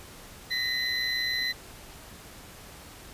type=tone cluster; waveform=triangle; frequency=1874 / 2001 / 4033 Hz; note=A#6 / B6 / B7; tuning=+9 / +22 / +36 cents; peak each=-31 / -31 / -28 dBFS; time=0.5-1.53 s; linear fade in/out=20 ms; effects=pink hiss -47 dBFS RMS until 3.13 s + resampled to 32000 Hz